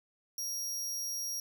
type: tone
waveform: sawtooth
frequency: 5640 Hz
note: F8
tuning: 16 cents sharp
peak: -32 dBFS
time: 0.38-1.4 s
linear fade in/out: 2 ms
effects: none